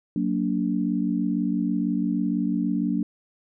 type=chord; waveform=sine; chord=Gb augmented; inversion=none; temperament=just; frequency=185 / 231.2 / 289.1 Hz; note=Gb3 / Bb3 / D4; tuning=0 / -14 / -27 cents; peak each=-26 dBFS; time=0.16-3.03 s; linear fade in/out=2 ms; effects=none